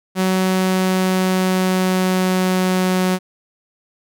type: tone with pitch glide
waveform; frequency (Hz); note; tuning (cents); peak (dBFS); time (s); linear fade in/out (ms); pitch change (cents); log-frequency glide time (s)
sawtooth; 187.1 to 184.63; F#3 to F#3; +20 to -3; -11; 0.15-3.19; 50; -23; 0.38-3.03
effects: none